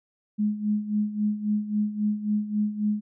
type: tone with tremolo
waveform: sine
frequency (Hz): 210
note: G#3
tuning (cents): +19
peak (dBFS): -20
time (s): 0.38-3.01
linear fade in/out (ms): 20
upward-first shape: sine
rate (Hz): 3.7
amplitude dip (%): 75
effects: none